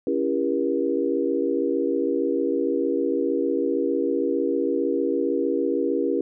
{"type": "chord", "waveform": "sine", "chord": "C# diminished seventh", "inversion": "none", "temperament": "just", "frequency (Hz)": [277.2, 332.6, 399.1, 479], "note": ["C#4", "E4", "G4", "Bb4"], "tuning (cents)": [0, 16, 31, 47], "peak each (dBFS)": -26, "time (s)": [0.07, 6.21], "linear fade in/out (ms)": 2, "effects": []}